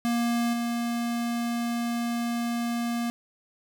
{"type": "tone with level steps", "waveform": "square", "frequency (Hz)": 236, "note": "A#3", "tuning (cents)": 22, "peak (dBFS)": [-24, -27], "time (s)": [0.05, 3.1], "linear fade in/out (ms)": 0, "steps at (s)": 0.53, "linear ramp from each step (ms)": 5, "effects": []}